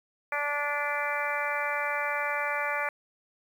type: harmonic tone with a mistuned harmonic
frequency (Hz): 290.6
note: D4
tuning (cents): -18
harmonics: 2 / 3 / 4 / 5 / 6 / 7 / 8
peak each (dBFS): -35 / -35 / -35 / -35 / -35 / -35 / -35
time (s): 0.32-2.89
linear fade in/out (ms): 2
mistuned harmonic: 8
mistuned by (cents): +17
effects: 9-bit